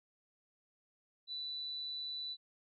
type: tone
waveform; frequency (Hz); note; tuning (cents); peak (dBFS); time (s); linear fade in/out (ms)
sine; 3975; B7; +10; -39; 1.27-2.37; 50
effects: none